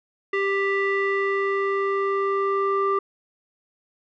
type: tone with low-pass filter sweep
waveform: square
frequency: 394.1 Hz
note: G4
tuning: 9 cents sharp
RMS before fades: -23 dBFS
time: 0.33-2.99 s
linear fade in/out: 5 ms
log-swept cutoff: 2200 to 1300 Hz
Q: 4
effects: none